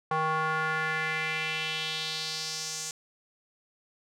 square tone with band-pass filter sweep, 157.6 Hz, D#3, 23 cents sharp, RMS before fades -31 dBFS, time 0.11-2.91 s, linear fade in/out 2 ms, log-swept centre 990 to 6900 Hz, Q 2.7, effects none

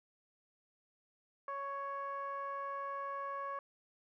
15% pulse tone with low-pass filter, 556 Hz, C#5, 5 cents sharp, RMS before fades -41 dBFS, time 1.48-3.59 s, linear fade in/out 2 ms, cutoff 1200 Hz, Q 2.8, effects none

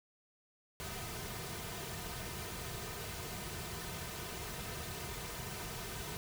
pink noise with comb filter, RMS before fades -43 dBFS, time 0.8-6.17 s, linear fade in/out 0 ms, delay 3.6 ms, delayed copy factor -0.65, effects none

